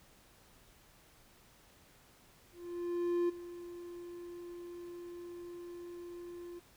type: tone with ADSR envelope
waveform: triangle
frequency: 348.4 Hz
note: F4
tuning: 4 cents flat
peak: -26 dBFS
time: 2.52-6.6 s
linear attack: 770 ms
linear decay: 12 ms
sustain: -16 dB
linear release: 18 ms
effects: pink hiss -63 dBFS RMS until 6.76 s